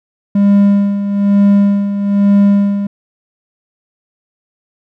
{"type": "tone with tremolo", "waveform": "triangle", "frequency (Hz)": 201.1, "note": "G3", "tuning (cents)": 44, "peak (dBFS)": -3, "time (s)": [0.35, 2.87], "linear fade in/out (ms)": 5, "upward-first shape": "sine", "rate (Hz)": 1.1, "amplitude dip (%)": 65, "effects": []}